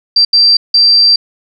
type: tone bursts at uneven times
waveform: sine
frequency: 4699 Hz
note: D8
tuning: in tune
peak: -4 dBFS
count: 3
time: 0.16-0.25 / 0.33-0.57 / 0.74-1.16 s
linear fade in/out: 5 ms
effects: none